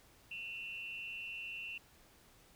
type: tone with amplitude modulation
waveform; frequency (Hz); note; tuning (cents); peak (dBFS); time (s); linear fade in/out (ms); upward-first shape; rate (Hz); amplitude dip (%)
sine; 2710; E7; +47; -38; 0.31-1.78; 5; sine; 200; 80
effects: pink hiss -64 dBFS RMS until 2.55 s